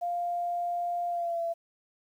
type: tone with pitch glide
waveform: sine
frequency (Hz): 698.5 to 673.9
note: F5 to E5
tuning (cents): 0 to +38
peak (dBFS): -28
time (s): 0.01-1.54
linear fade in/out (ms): 20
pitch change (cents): -62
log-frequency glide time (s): 1.09-1.41
effects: 10-bit

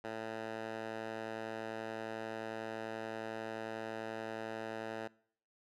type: tone with band-pass filter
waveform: 10% pulse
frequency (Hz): 111.3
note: A2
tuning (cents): +20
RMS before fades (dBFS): -42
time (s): 0.04-5.08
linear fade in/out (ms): 10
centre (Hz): 960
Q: 0.67
effects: noise-tail reverb RT60 0.6 s tail -23 dB re dry

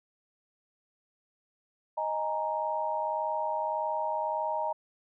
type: chord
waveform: sine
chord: D# suspended fourth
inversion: none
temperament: equal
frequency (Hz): 622.3 / 830.6 / 932.3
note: D#5 / G#5 / A#5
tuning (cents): 0 / 0 / 0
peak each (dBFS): -33 / -35 / -31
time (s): 1.97-4.73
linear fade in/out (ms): 10
effects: none

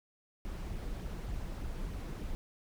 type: noise with flanger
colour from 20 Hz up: brown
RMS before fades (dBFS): -39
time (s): 0.45-2.35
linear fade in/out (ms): 0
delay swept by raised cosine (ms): 0.33 to 6.23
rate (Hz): 3.4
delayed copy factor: +0.5
effects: none

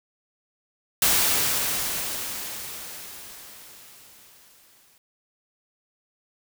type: noise with exponential decay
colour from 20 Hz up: white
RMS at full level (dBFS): -19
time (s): 1.02-4.98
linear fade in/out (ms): 2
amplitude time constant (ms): 860
effects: none

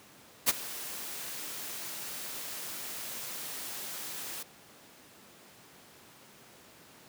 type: noise with ADSR envelope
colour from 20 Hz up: white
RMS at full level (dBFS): -22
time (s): 0.46-4.43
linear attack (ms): 30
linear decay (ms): 26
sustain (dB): -18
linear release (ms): 6
effects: pink hiss -55 dBFS RMS until 7.08 s + high-pass 150 Hz 12 dB/octave

